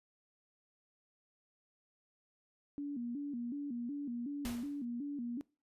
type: tone with vibrato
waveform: sine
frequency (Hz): 261.6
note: C4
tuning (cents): 0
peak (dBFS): -37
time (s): 2.78-5.41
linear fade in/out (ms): 0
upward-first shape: square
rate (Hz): 2.7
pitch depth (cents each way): 160
type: noise with exponential decay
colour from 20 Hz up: pink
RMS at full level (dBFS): -41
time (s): 4.45-4.85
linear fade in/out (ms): 1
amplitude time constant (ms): 85
effects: noise-tail reverb RT60 0.3 s tail -22 dB re dry + resampled to 32000 Hz